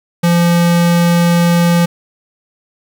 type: tone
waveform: square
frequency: 171.9 Hz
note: F3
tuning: 27 cents flat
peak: -9 dBFS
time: 0.23-1.86 s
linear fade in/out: 10 ms
effects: 8-bit